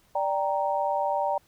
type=chord; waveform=sine; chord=G minor; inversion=second; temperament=equal; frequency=587.3 / 784 / 932.3 Hz; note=D5 / G5 / Bb5; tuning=0 / 0 / 0 cents; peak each=-28 dBFS; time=0.15-1.38 s; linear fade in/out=5 ms; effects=pink hiss -63 dBFS RMS until 1.47 s